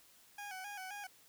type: tone with vibrato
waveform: 20% pulse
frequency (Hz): 784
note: G5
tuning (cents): 0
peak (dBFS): -39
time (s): 0.38-1.07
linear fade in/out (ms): 5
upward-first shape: square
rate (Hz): 3.8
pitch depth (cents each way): 75
effects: white hiss -64 dBFS RMS until 1.28 s